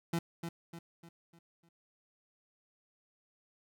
30% pulse tone with echo, 168.2 Hz, E3, 35 cents sharp, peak -28 dBFS, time 0.13-0.19 s, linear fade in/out 5 ms, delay 300 ms, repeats 5, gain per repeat -7 dB, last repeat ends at 1.69 s, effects none

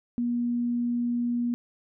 sine tone, 239.9 Hz, A#3, 50 cents sharp, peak -24 dBFS, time 0.18-1.54 s, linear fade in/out 0 ms, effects none

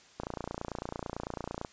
click train, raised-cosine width 1 ms, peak -21 dBFS, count 43, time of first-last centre 0.2-1.648 s, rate 29 Hz, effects white hiss -58 dBFS RMS until 1.72 s + resampled to 16000 Hz

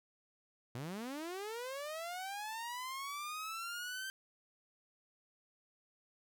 sawtooth linear sweep, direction up, 113.2 to 1568 Hz, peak -37 dBFS, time 0.75-4.1 s, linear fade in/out 0 ms, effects none

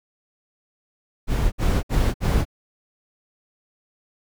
brown noise bursts, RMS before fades -19 dBFS, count 4, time 1.27-2.453 s, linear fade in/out 50 ms, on 250 ms, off 61 ms, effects none

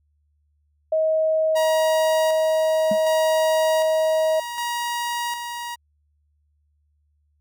sine tone, 633 Hz, D#5, 30 cents sharp, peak -17 dBFS, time 0.92-4.4 s, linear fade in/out 5 ms
sawtooth tone with tremolo, 952 Hz, A#5, 36 cents sharp, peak -20 dBFS, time 1.55-5.76 s, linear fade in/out 20 ms, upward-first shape square, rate 0.66 Hz, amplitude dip 45%
triangle tone with exponential decay, 208.4 Hz, G#3, 6 cents sharp, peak -18 dBFS, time 2.91-2.99 s, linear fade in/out 5 ms, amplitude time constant 17 ms
effects added 74 Hz sine -63 dBFS peak until 7.4 s

